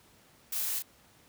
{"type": "noise with echo", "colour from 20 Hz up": "blue", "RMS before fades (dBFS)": -34, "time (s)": [0.52, 0.79], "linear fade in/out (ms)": 5, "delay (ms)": 34, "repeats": 1, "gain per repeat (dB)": -3, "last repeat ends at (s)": 0.824, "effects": ["pink hiss -61 dBFS RMS until 1.28 s", "high-pass 60 Hz 12 dB/octave"]}